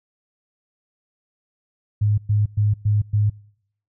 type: tone bursts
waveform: sine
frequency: 104.6 Hz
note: G#2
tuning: 13 cents sharp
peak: -15 dBFS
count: 5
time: 2.01-3.3 s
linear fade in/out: 10 ms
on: 170 ms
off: 110 ms
effects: noise-tail reverb RT60 0.7 s tail -25 dB re dry